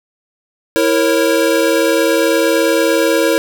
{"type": "chord", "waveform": "square", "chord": "A# diminished", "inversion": "second", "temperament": "equal with one note detuned", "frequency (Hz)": [329.6, 466.2, 546.4], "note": ["E4", "A#4", "C#5"], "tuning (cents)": [0, 0, -25], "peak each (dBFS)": -16, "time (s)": [0.76, 3.38], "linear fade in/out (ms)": 0, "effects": []}